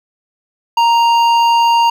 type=tone with hard clipping; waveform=sine; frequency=932.3 Hz; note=A#5; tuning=in tune; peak=-10 dBFS; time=0.77-1.9 s; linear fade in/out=5 ms; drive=10 dB; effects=none